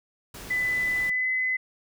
pink noise, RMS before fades -41 dBFS, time 0.34-1.1 s, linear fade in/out 5 ms
sine tone with pitch glide, 2000 to 2026 Hz, B6 to B6, +21 to +44 cents, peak -23 dBFS, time 0.5-1.57 s, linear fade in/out 10 ms, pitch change +23 cents, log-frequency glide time 1.09-1.29 s
effects none

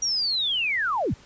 sine linear sweep, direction down, 5790 to 50 Hz, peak -22 dBFS, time 0.02-1.14 s, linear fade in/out 5 ms, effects pink hiss -52 dBFS RMS until 1.25 s + resampled to 16000 Hz

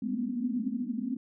white band-pass noise, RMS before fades -32 dBFS, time 0.02-1.17 s, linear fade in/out 5 ms, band 210 to 260 Hz, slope 96 dB/octave, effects none

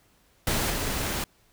pink noise with level steps, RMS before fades -26 / -29 dBFS, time 0.47-1.24 s, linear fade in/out 2 ms, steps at 0.7 s, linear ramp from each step 5 ms, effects pink hiss -63 dBFS RMS until 1.52 s

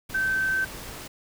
sine tone in noise, 1545 Hz, G6, 26 cents flat, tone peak -22 dBFS, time 0.14-0.65 s, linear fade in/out 10 ms, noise pink, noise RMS -39 dBFS, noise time 0.09-1.08 s, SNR +14 dB, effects none

